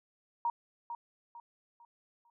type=tone with echo; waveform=sine; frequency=942 Hz; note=A#5; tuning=18 cents sharp; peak=-28 dBFS; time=0.45-0.5 s; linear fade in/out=2 ms; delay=450 ms; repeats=4; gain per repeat=-9 dB; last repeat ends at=2.3 s; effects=none